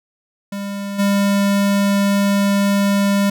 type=tone with level steps; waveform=square; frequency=200.1 Hz; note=G3; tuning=36 cents sharp; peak=-24 / -14 dBFS; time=0.52-3.3 s; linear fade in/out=5 ms; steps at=0.98 s; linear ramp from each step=20 ms; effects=none